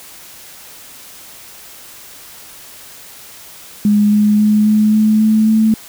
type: tone with pitch steps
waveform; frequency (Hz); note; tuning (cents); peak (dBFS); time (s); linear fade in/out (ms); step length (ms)
sine; 207.7 / 209.6 / 211.6 / 213.5 / 215.5 / 217.5 / 219.5; G#3 / G#3 / G#3 / G#3 / A3 / A3 / A3; 0 / +16 / +33 / +48 / -36 / -20 / -4; -8; 3.85-5.74; 2; 270
effects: white hiss -37 dBFS RMS until 5.88 s